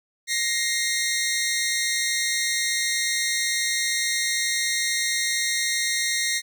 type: tone pair together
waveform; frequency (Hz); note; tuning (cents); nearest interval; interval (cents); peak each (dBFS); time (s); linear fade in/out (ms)
15% pulse; 1878.8 / 2107; A#6 / C7; +13 / +12; major second; 199; -19; 0.27-6.42; 50
effects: none